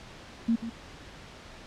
sine tone with echo, 229.4 Hz, A#3, 28 cents flat, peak -21 dBFS, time 0.48-0.56 s, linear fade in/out 10 ms, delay 140 ms, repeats 1, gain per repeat -11 dB, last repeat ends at 0.7 s, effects pink hiss -47 dBFS RMS until 1.66 s + low-pass 5000 Hz 12 dB/octave

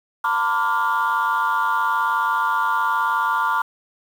sine tone cluster, 909 / 1008 / 1163 / 1410 Hz, A#5 / B5 / D6 / F6, -44 / +35 / -17 / +16 cents, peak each -22 dBFS, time 0.24-3.62 s, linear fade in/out 5 ms, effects tanh soft clip ceiling -12 dBFS + 7-bit

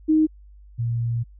sine tone pair in turn, 312.1 / 117.31 Hz, D#4 / A#2, +5 / +11 cents, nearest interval octave + perfect fourth, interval 1694 cents, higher first, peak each -14 / -21 dBFS, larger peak first, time 0.08-0.27 / 0.78-1.24 s, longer second, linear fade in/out 20 ms, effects added 50 Hz sine -44 dBFS peak until 1.39 s

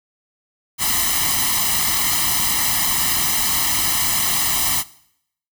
white noise with comb filter, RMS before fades -19 dBFS, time 0.78-4.84 s, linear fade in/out 50 ms, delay 0.99 ms, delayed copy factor +1, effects noise-tail reverb RT60 0.7 s tail -19 dB re dry

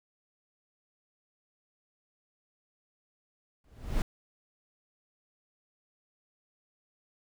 brown noise with exponential growth, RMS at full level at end -24 dBFS, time 3.64-4.02 s, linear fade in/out 2 ms, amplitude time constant 82 ms, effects none

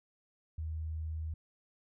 sine tone, 79.2 Hz, D#2, 31 cents sharp, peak -35 dBFS, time 0.58-1.34 s, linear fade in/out 5 ms, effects none

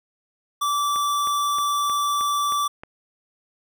square tone, 1162 Hz, D6, 19 cents flat, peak -21 dBFS, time 0.61-2.68 s, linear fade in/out 10 ms
click train, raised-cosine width 0.5 ms, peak -22 dBFS, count 7, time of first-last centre 0.96-2.835 s, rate 3.2 Hz
effects none

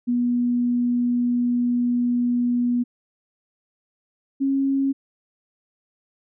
sine tone pair in turn, 242.9 / 272.6 Hz, B3 / C#4, -29 / -29 cents, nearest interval major second, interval 200 cents, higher second, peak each -18 dBFS, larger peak neither, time 0.07-2.84 / 4.4-4.93 s, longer first, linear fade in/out 20 ms, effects none

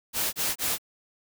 white noise bursts, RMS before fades -27 dBFS, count 3, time 0.13-0.784 s, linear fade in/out 50 ms, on 200 ms, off 27 ms, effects none

